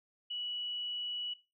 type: tone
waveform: sine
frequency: 2940 Hz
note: F#7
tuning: 12 cents flat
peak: -36 dBFS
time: 0.3-1.34 s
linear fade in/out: 10 ms
effects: noise-tail reverb RT60 0.3 s tail -17 dB re dry